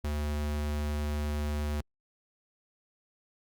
square tone, 74.3 Hz, D2, 21 cents sharp, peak -30 dBFS, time 0.04-1.81 s, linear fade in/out 5 ms, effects Opus 48 kbps

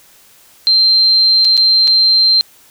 sine tone with dropouts, 4140 Hz, C8, 19 cents flat, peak -7 dBFS, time 0.67-2.41 s, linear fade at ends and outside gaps 0 ms, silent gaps 1.447-1.451 / 1.569-1.576 / 1.873-1.877 s, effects white hiss -46 dBFS RMS until 2.7 s

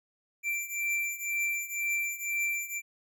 square beating tone pair, 2349 / 2351 Hz, D7 / D7, 0 / +1 cents, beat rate 2 Hz, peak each -32 / -35 dBFS, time 0.43-2.82 s, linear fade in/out 50 ms, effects none

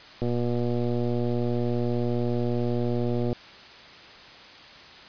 click train, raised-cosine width 2 ms, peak -15 dBFS, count 374, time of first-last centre 0.22-3.328 s, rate 120 Hz, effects white hiss -46 dBFS RMS until 5.08 s + resampled to 11025 Hz

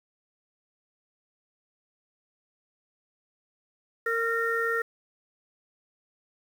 harmonic tone, 459.7 Hz, A#4, 24 cents flat, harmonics 1 / 3 / 4, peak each -29 / -29 / -29 dBFS, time 4.06-4.82 s, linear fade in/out 5 ms, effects 8-bit

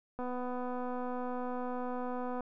click train, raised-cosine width 1 ms, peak -26 dBFS, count 553, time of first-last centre 0.19-2.407 s, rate 249 Hz, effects none

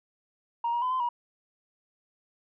sine tone with pitch steps, 938 / 951 / 1012 / 1030 / 959 Hz, A#5 / A#5 / B5 / C6 / A#5, +11 / +34 / +42 / -28 / +49 cents, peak -24 dBFS, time 0.64-1.09 s, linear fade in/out 5 ms, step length 90 ms, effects tanh soft clip ceiling -22 dBFS

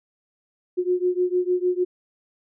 sine beating tone pair, 358.5 / 365.1 Hz, F4 / F#4, +45 / -23 cents, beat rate 6.6 Hz, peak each -22 / -23 dBFS, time 0.77-1.85 s, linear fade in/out 20 ms, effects none

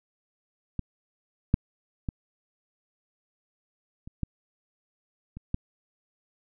clicks, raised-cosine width 5 ms, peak -17 / -7 / -17 / -29 / -16 / -27 / -14 dBFS, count 7, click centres 0.793 / 1.541 / 2.088 / 4.075 / 4.233 / 5.37 / 5.544 s, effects none

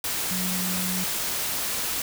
sine tone in noise, 183.5 Hz, F#3, 14 cents flat, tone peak -29 dBFS, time 0.31-1.04 s, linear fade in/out 2 ms, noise white, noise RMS -28 dBFS, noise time 0.04-2.02 s, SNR -4 dB, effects none

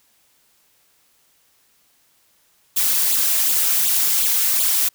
blue noise with flanger, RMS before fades -18 dBFS, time 2.76-4.89 s, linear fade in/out 10 ms, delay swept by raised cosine 0.26 to 4.66 ms, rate 2.7 Hz, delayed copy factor +0.75, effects white hiss -60 dBFS RMS until 4.94 s

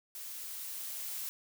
blue noise with level ramp, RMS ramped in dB -44 to -39 dBFS, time 0.15-1.29 s, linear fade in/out 0 ms, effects none

